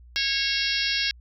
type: harmonic tone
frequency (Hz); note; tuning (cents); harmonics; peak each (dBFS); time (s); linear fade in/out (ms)
548; C#5; -20; 3 / 4 / 5 / 6 / 7 / 8 / 9 / 10; -31 / -31 / -31 / -31 / -31 / -31 / -31 / -31; 0.16-1.11; 0
effects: added 60 Hz sine -46 dBFS peak until 1.2 s